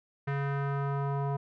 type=tone with low-pass filter sweep; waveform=square; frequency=140 Hz; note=C#3; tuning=18 cents sharp; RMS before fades=-31 dBFS; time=0.27-1.37 s; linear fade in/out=10 ms; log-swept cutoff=1800 to 920 Hz; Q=2.4; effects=none